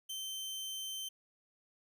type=tone; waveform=sawtooth; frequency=3100 Hz; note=G7; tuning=20 cents flat; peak=-36 dBFS; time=0.09-1.09 s; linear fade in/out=10 ms; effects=none